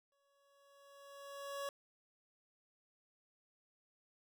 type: tone with exponential growth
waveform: 25% pulse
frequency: 560 Hz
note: C#5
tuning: 18 cents sharp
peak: -35 dBFS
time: 0.12-1.69 s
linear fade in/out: 1 ms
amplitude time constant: 340 ms
effects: none